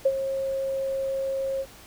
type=tone with ADSR envelope; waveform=sine; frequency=539 Hz; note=C#5; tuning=49 cents flat; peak=-15 dBFS; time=0.05-1.66 s; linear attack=9 ms; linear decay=52 ms; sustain=-10 dB; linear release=56 ms; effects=pink hiss -48 dBFS RMS until 1.86 s